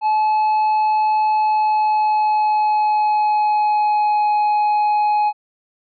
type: tone with pitch glide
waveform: triangle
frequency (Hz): 859 to 839.9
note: A5 to G#5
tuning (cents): -42 to +19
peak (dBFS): -12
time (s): 0.01-5.33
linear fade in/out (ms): 50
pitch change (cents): -39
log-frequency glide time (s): 1.33-4.31
effects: resampled to 11025 Hz